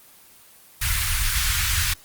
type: band-stop noise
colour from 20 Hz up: pink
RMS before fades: -22 dBFS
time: 0.81-1.94 s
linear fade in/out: 10 ms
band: 100 to 1400 Hz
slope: 24 dB/octave
effects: white hiss -50 dBFS RMS until 2.04 s + Opus 24 kbps